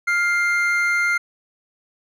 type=tone pair together; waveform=triangle; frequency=1403 / 2102 Hz; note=F6 / C7; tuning=+8 / +7 cents; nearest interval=perfect fifth; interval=699 cents; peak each=-18 dBFS; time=0.07-1.18 s; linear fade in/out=10 ms; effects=none